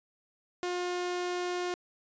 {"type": "tone", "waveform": "sawtooth", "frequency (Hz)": 356.8, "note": "F4", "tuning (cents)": 37, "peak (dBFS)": -27, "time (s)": [0.63, 1.74], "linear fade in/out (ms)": 0, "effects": ["resampled to 16000 Hz"]}